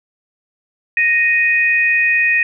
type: tone pair together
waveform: sine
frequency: 1864.6 / 2489 Hz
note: A#6 / D#7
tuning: 0 / 0 cents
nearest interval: perfect fourth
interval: 500 cents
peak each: -14 dBFS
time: 0.97-2.43 s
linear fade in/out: 2 ms
effects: none